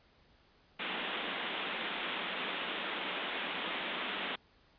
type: band-pass noise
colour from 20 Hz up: white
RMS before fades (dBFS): -38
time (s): 0.79-4.36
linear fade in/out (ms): 10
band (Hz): 170 to 3600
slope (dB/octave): 96
effects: pink hiss -66 dBFS RMS until 4.78 s + resampled to 11025 Hz